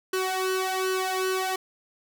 sawtooth tone with flanger, 375.6 Hz, F#4, 26 cents sharp, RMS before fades -27 dBFS, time 0.13-1.56 s, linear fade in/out 5 ms, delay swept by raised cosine 0.68 to 1.98 ms, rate 1.3 Hz, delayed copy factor +0.8, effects none

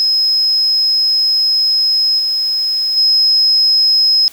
sine tone with level steps, 5120 Hz, D#8, 49 cents sharp, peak -10 / -13 / -8 dBFS, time 0-4.28 s, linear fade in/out 0 ms, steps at 2.18 / 2.96 s, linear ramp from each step 20 ms, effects white hiss -40 dBFS RMS until 4.32 s

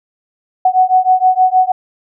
sine beating tone pair, 740 / 746.4 Hz, F#5 / F#5, 0 / +15 cents, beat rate 6.4 Hz, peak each -11 dBFS, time 0.65-1.72 s, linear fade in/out 5 ms, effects none

